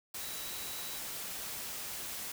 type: tone in noise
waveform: sine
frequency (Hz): 3907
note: B7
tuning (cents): -19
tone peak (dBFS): -48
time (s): 0.2-0.99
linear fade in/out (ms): 5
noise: white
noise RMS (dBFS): -41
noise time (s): 0.14-2.32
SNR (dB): -10
effects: none